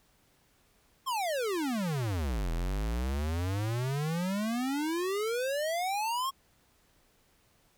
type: exponential two-way sweep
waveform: square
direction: down then up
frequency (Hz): 1103 to 40.1 to 1103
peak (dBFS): -30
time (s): 1.06-6.31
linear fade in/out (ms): 20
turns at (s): 2.51
effects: pink hiss -67 dBFS RMS until 7.77 s